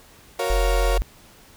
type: chord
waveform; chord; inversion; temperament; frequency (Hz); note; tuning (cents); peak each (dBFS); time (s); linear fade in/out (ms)
35% pulse; Gb major seventh; none; equal; 370 / 466.2 / 554.4 / 698.5; Gb4 / Bb4 / Db5 / F5; 0 / 0 / 0 / 0; -29 / -25 / -25 / -27; 0.39-0.98; 5
type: tone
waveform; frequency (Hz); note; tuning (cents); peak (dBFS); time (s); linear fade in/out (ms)
sine; 44.63; F1; +38; -18; 0.5-1.02; 0
effects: pink hiss -50 dBFS RMS until 1.56 s